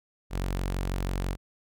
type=tone; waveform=sawtooth; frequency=46.1 Hz; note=F#1; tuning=6 cents flat; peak=-24 dBFS; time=0.3-1.37 s; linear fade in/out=50 ms; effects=none